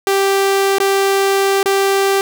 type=tone with dropouts; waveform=sawtooth; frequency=392 Hz; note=G4; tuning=in tune; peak=-8 dBFS; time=0.07-2.21 s; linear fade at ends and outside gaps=1 ms; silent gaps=0.784-0.801 / 1.63-1.658 s; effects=none